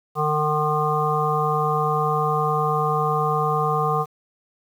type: harmonic tone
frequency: 151.6 Hz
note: D#3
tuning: 45 cents flat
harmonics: 1 / 3 / 5 / 7 / 8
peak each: -25 / -25 / -25 / -25 / -25 dBFS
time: 0.15-4.06 s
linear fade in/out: 50 ms
effects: 8-bit